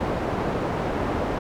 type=low-pass noise; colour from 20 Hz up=white; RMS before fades=-26 dBFS; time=0-1.39 s; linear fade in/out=10 ms; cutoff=730 Hz; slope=12 dB/octave; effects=none